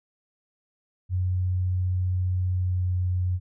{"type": "tone with pitch glide", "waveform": "sine", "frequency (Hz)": [91.5, 90.76], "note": ["F#2", "F#2"], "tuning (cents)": [-19, -33], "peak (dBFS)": -22, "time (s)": [1.09, 3.4], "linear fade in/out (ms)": 50, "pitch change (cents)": -14, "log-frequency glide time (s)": [2.52, 2.89], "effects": []}